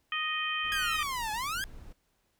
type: harmonic tone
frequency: 622.3 Hz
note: D#5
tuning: in tune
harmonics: 2 / 3 / 4 / 5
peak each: -35 / -35 / -35 / -35 dBFS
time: 0.12-1.03 s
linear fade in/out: 2 ms
type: noise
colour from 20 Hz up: brown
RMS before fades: -47 dBFS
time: 0.64-1.93 s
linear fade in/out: 10 ms
type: exponential two-way sweep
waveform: sawtooth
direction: down then up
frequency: 1668 to 836 to 1668 Hz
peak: -28 dBFS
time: 0.72-1.64 s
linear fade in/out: 0 ms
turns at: 1.32 s
effects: pink hiss -74 dBFS RMS until 2.39 s